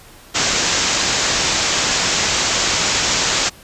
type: low-pass noise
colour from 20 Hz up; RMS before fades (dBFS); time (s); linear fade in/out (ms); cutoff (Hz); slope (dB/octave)
white; -18; 0.34-3.5; 20; 7500; 96
effects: pink hiss -43 dBFS RMS until 3.63 s + resampled to 32000 Hz